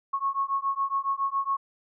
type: beating tone pair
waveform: sine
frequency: 1094 / 1101.2 Hz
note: C#6 / C#6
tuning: -23 / -12 cents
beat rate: 7.2 Hz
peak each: -28 dBFS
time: 0.13-1.57 s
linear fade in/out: 10 ms
effects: none